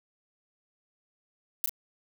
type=noise with echo; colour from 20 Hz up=violet; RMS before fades=-27 dBFS; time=1.64-1.66 s; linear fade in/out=0 ms; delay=34 ms; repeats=1; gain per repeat=-5 dB; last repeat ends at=1.694 s; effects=none